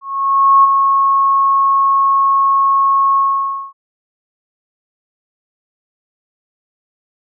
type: tone with ADSR envelope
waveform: sine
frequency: 1095 Hz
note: C#6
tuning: 22 cents flat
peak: -4 dBFS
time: 0.01-3.73 s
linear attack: 630 ms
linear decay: 18 ms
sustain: -5 dB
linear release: 560 ms
effects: none